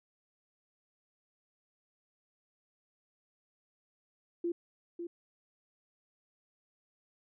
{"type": "tone with echo", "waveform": "sine", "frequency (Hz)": 343.7, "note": "F4", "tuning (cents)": -28, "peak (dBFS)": -30, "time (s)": [4.44, 4.52], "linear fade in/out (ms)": 5, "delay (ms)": 550, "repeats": 1, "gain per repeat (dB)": -7, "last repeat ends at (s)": 5.07, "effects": []}